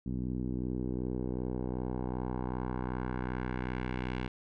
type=tone with low-pass filter sweep; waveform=10% pulse; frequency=62.6 Hz; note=B1; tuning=24 cents sharp; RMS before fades=-35 dBFS; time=0.06-4.28 s; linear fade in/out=5 ms; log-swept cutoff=230 to 2800 Hz; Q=1.5; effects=none